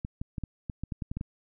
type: clicks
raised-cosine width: 5 ms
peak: -21 dBFS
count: 11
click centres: 0.049 / 0.215 / 0.382 / 0.437 / 0.698 / 0.836 / 0.922 / 1.022 / 1.115 / 1.17 / 1.211 s
effects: none